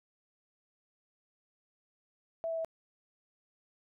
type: tone with pitch steps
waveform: sine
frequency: 659.3 / 655.1 / 651 Hz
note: E5 / E5 / E5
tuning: 0 / -11 / -22 cents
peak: -32 dBFS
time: 2.44-2.647 s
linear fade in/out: 0 ms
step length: 69 ms
effects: none